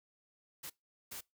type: noise bursts at uneven times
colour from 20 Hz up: white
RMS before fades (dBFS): -45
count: 2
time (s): 0.63-0.7 / 1.11-1.21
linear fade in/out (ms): 10
effects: noise-tail reverb RT60 0.2 s tail -23 dB re dry